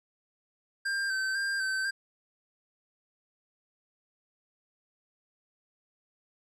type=tone with vibrato; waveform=square; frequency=1568 Hz; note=G6; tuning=in tune; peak=-29 dBFS; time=0.85-1.91 s; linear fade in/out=10 ms; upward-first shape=square; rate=2 Hz; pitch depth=28 cents each way; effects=low-pass 8000 Hz 12 dB/octave